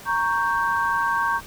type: chord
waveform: sine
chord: G diminished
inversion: first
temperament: equal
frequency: 932.3 / 1108.7 / 1568 Hz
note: Bb5 / Db6 / G6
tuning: 0 / 0 / 0 cents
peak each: -24 dBFS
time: 0.05-1.41 s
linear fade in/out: 50 ms
effects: pink hiss -42 dBFS RMS until 1.46 s